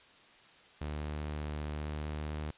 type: tone with pitch glide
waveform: sawtooth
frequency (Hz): 75.1 to 75.97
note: D2 to D#2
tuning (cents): +39 to -41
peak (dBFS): -32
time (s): 0.81-2.51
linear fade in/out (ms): 5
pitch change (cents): +20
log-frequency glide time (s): 1.75-2.39
effects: white hiss -59 dBFS RMS until 2.57 s + resampled to 8000 Hz